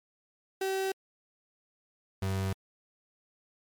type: tone pair in turn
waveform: 35% pulse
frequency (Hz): 383.9 / 95.97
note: G4 / G2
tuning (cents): -36 / -36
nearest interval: 2 octaves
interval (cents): 2400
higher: first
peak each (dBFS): -27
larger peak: neither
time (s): 0.61-0.92 / 2.22-2.53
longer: neither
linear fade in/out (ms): 5
effects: MP3 96 kbps